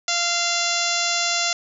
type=harmonic tone with a mistuned harmonic; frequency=691 Hz; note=F5; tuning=19 cents flat; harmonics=1 / 2 / 3 / 4 / 5 / 6 / 7 / 8 / 9 / 10; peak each=-29 / -29 / -29 / -29 / -29 / -29 / -29 / -29 / -29 / -29 dBFS; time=0.08-1.53 s; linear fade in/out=2 ms; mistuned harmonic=10; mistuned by=+46 cents; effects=none